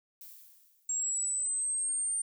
violet noise with exponential decay, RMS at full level -47 dBFS, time 0.21-1.32 s, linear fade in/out 1 ms, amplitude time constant 240 ms
sine linear sweep, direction up, 7520 to 8870 Hz, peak -29 dBFS, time 0.89-2.22 s, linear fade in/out 5 ms
effects none

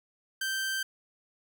sawtooth tone, 1561 Hz, G6, 8 cents flat, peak -26 dBFS, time 0.41-0.83 s, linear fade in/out 5 ms, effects none

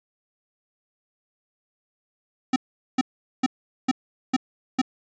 square tone bursts, 258.3 Hz, C4, 22 cents flat, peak -18 dBFS, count 6, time 2.53-4.816 s, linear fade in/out 5 ms, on 31 ms, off 420 ms, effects resampled to 16000 Hz

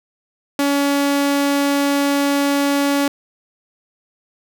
sawtooth tone, 282.5 Hz, C#4, 33 cents sharp, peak -11 dBFS, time 0.59-3.08 s, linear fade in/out 2 ms, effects none

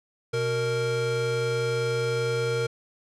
square tone pair together, 124.5 / 464.1 Hz, B2 / A#4, +14 / -8 cents, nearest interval octave + major seventh, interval 2278 cents, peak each -30 / -26 dBFS, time 0.33-2.67 s, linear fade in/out 10 ms, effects low-pass 7000 Hz 12 dB/octave

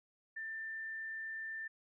sine tone, 1784 Hz, A6, 23 cents sharp, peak -40 dBFS, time 0.36-1.68 s, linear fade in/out 10 ms, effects none

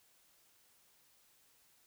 silence, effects white hiss -69 dBFS RMS until 1.86 s

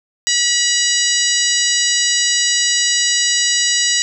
harmonic tone with a mistuned harmonic, 970 Hz, B5, 31 cents flat, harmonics 2 / 3 / 4 / 5 / 6 / 7 / 8, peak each -21 / -21 / -21 / -21 / -21 / -21 / -21 dBFS, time 0.27-4.02 s, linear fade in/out 0 ms, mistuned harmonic 6, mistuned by -28 cents, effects none

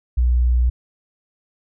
sine tone, 61 Hz, B1, 21 cents flat, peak -13 dBFS, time 0.17-0.7 s, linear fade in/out 10 ms, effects none

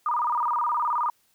sine tone with vibrato, 1079 Hz, C#6, 47 cents flat, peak -22 dBFS, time 0.06-1.1 s, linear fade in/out 2 ms, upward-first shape square, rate 19 Hz, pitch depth 210 cents each way, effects white hiss -66 dBFS RMS until 1.34 s

